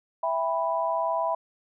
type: chord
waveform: sine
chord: E minor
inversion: none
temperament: equal with one note detuned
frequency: 659.3 / 797.7 / 987.8 Hz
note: E5 / G5 / B5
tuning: 0 / +30 / 0 cents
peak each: -27 / -32 / -27 dBFS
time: 0.23-1.35 s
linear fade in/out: 5 ms
effects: none